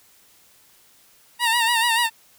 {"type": "tone with vibrato", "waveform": "15% pulse", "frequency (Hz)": 932, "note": "A#5", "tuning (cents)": -1, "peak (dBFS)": -11, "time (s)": [1.39, 2.1], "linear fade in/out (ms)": 50, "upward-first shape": "sine", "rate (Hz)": 6.9, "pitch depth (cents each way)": 68, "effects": ["white hiss -55 dBFS RMS until 2.38 s"]}